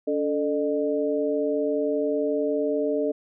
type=tone cluster; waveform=sine; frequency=285.5 / 440.4 / 606 Hz; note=D4 / A4 / D#5; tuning=-49 / +2 / -46 cents; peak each=-27 / -25 / -27 dBFS; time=0.07-3.12 s; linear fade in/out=10 ms; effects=none